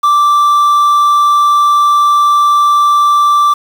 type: tone with quantisation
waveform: triangle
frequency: 1172 Hz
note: D6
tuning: 4 cents flat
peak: -4 dBFS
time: 0.03-3.54 s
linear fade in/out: 10 ms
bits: 5
effects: none